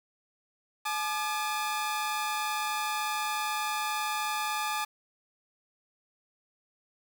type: tone pair together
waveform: sawtooth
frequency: 853.1 / 1203 Hz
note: G#5 / D6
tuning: +46 / +41 cents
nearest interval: tritone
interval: 595 cents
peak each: -28 / -29 dBFS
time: 0.85-4.85 s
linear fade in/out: 10 ms
effects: 8-bit